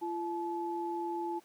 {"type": "tone pair together", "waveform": "sine", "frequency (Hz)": [342.1, 862], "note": ["F4", "A5"], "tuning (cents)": [-36, -36], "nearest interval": "octave + major third", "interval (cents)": 1600, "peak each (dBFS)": [-35, -36], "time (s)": [0.01, 1.4], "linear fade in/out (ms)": 20, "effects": ["pink hiss -63 dBFS RMS until 1.44 s", "high-pass 200 Hz 12 dB/octave"]}